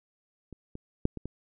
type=clicks; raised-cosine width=3 ms; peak=-30 / -27 / -11 / -24 / -23 dBFS; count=5; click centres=0.527 / 0.754 / 1.054 / 1.173 / 1.256 s; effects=none